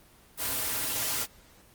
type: noise with comb filter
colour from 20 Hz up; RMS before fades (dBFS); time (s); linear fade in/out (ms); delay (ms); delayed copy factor
white; -30; 0.37-1.27; 50; 5.4; -1
effects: pink hiss -57 dBFS RMS until 1.74 s + Opus 24 kbps